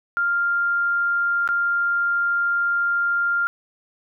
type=tone with dropouts; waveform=sine; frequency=1396.9 Hz; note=F6; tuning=in tune; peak=-18 dBFS; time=0.17-3.47 s; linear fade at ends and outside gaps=0 ms; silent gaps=1.476-1.489 s; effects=none